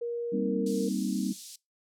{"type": "tone with pitch glide", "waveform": "sine", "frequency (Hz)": [472.6, 461.8], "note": ["A#4", "A#4"], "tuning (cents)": [24, -16], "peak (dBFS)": -30, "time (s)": [0.01, 0.89], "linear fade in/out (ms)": 10, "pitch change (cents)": -40, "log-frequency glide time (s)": [0.26, 0.66]}
{"type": "chord", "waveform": "sine", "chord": "C minor seventh", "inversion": "second", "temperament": "equal", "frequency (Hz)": [196, 233.1, 261.6, 311.1], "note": ["G3", "Bb3", "C4", "Eb4"], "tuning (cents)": [0, 0, 0, 0], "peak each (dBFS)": [-31, -34, -33, -35], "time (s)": [0.32, 1.33], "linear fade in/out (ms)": 10}
{"type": "band-pass noise", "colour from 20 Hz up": "pink", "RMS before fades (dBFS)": -46, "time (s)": [0.66, 1.56], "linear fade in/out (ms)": 5, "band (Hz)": [4200, 11000], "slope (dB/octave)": 24}
{"effects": ["noise-tail reverb RT60 0.2 s tail -22 dB re dry"]}